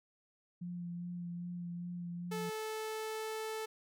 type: tone with vibrato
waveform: sine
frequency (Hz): 174.61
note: F3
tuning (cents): 0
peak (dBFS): -39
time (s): 0.61-2.5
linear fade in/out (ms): 10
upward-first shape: sine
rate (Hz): 2.5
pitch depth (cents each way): 17
type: tone with pitch glide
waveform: sawtooth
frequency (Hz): 435.6 to 438.4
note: A4 to A4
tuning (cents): -17 to -6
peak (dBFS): -34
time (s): 2.31-3.66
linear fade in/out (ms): 10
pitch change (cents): +11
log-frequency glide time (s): 2.52-3.42
effects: none